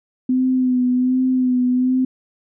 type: tone with vibrato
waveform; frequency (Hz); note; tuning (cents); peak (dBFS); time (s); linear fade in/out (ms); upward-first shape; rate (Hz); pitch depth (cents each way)
sine; 253.7; B3; +47; -14; 0.29-2.05; 5; sine; 1.3; 30
effects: none